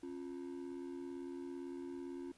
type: ring-modulated tone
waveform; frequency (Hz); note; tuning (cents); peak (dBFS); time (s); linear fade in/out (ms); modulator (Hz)
triangle; 311.1; D#4; 0; -38; 0.03-2.32; 2; 38.9
effects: pink hiss -68 dBFS RMS until 2.37 s + resampled to 24000 Hz